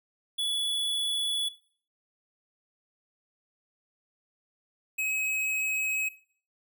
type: tone pair in turn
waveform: square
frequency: 3415 / 2551 Hz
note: G#7 / D#7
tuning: +48 / +43 cents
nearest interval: perfect fourth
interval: 505 cents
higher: first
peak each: -28 dBFS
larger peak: neither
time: 0.38-1.49 / 4.98-6.09 s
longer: neither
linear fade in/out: 10 ms
effects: noise-tail reverb RT60 0.5 s tail -18 dB re dry